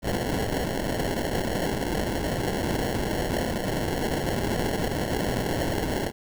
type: noise with sample-and-hold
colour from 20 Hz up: blue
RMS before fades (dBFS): -27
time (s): 0.02-6.12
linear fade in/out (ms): 50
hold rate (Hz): 1225
effects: none